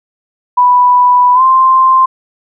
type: tone with pitch glide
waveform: sine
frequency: 987.8 to 1046.5 Hz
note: B5 to C6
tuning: 0 to 0 cents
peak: -4 dBFS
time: 0.57-2.06 s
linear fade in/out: 10 ms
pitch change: +100 cents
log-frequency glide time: 1.34-1.42 s
effects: none